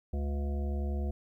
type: harmonic tone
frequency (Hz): 71.1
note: C#2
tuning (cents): +45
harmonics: 1 / 3 / 5 / 7 / 9 / 10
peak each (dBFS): -30 / -40 / -44 / -47 / -49 / -50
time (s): 0.13-1.11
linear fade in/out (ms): 5
effects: 12-bit